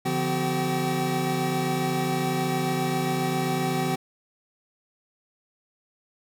square tone cluster, 144.8 / 172.6 / 253.6 / 378.6 / 768 Hz, D3 / F3 / B3 / F#4 / G5, -24 / -20 / +46 / +40 / -36 cents, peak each -31 dBFS, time 0.05-3.96 s, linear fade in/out 10 ms, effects none

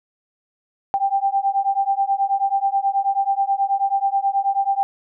sine beating tone pair, 784 / 793.3 Hz, G5 / G5, 0 / +20 cents, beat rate 9.3 Hz, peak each -20 dBFS, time 0.94-4.83 s, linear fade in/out 0 ms, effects none

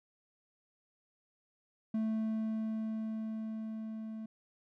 triangle tone with level ramp, 220 Hz, A3, in tune, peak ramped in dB -28 to -38 dBFS, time 1.94-4.26 s, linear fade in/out 5 ms, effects none

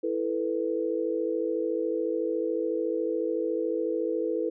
sine chord, E suspended fourth, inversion none, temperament equal, 329.6 / 440 / 493.9 Hz, E4 / A4 / B4, 0 / 0 / 0 cents, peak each -30 dBFS, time 0.03-4.5 s, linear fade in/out 10 ms, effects none

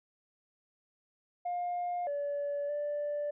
sine tone with pitch steps, 708 / 574 / 586 Hz, F5 / D5 / D5, +23 / -40 / -4 cents, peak -30 dBFS, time 1.45-3.31 s, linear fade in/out 10 ms, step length 620 ms, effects tanh soft clip ceiling -29 dBFS

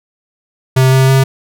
square tone with pitch steps, 130.81 / 132.25 / 133.71 Hz, C3 / C3 / C3, 0 / +19 / +38 cents, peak -7 dBFS, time 0.76-1.24 s, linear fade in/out 10 ms, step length 160 ms, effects none

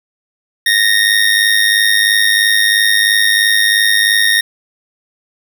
25% pulse tone with amplitude modulation, 1852 Hz, A#6, 12 cents flat, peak -3 dBFS, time 0.66-4.41 s, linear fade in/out 5 ms, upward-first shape sine, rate 103 Hz, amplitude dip 60%, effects none

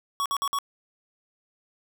square tone bursts, 1119 Hz, C#6, 16 cents sharp, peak -25 dBFS, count 4, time 0.2-0.587 s, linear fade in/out 0 ms, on 57 ms, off 53 ms, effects none

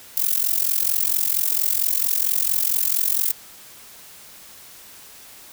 violet noise with amplitude modulation, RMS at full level -17 dBFS, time 0.17-3.32 s, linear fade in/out 5 ms, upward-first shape sine, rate 44.4 Hz, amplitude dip 90%, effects white hiss -44 dBFS RMS until 5.52 s

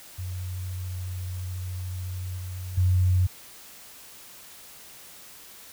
sine tone with level steps, 91.4 Hz, F#2, 21 cents flat, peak -30 / -32 / -18 dBFS, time 0.18-3.27 s, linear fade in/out 10 ms, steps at 2.37 / 2.77 s, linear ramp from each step 10 ms, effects white hiss -47 dBFS RMS until 5.72 s

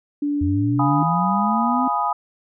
sine tone, 290 Hz, D4, 22 cents flat, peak -19 dBFS, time 0.22-1.03 s, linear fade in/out 5 ms
sine linear sweep, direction up, 82 to 261.6 Hz, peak -20 dBFS, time 0.41-1.88 s, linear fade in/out 5 ms
sine chord, F half-diminished seventh, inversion none, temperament equal, 698.5 / 830.6 / 987.8 / 1244.5 Hz, F5 / Ab5 / Cb6 / Eb6, 0 / 0 / 0 / 0 cents, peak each -28 / -23 / -24 / -23 dBFS, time 0.79-2.13 s, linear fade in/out 5 ms
effects none

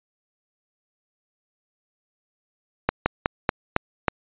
slowing click train, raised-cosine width 0.5 ms, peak -3 dBFS, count 6, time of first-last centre 2.89-4.082 s, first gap 170 ms, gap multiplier 1.17, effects resampled to 8000 Hz

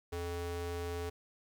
square ring-modulated tone, 174.61 Hz, F3, in tune, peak -34 dBFS, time 0.12-1.1 s, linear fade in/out 10 ms, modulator 256 Hz, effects 12-bit

